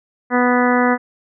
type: harmonic tone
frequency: 246.9 Hz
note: B3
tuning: in tune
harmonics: 1 / 2 / 3 / 4 / 5 / 6 / 7 / 8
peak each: -16 / -19 / -21 / -22 / -23 / -24 / -24 / -25 dBFS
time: 0.3-0.98 s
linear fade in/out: 50 ms
effects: none